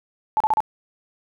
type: tone bursts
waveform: sine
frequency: 866 Hz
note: A5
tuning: 28 cents flat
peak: -15 dBFS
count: 4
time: 0.37-0.604 s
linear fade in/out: 0 ms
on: 33 ms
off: 34 ms
effects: none